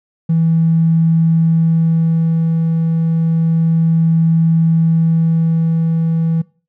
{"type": "tone with tremolo", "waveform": "triangle", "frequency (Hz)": 163.7, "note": "E3", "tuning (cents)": -12, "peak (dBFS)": -5, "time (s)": [0.29, 6.42], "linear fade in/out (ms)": 10, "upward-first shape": "sine", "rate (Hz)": 0.3, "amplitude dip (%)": 40, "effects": ["noise-tail reverb RT60 0.4 s tail -25 dB re dry", "tanh soft clip ceiling -7 dBFS"]}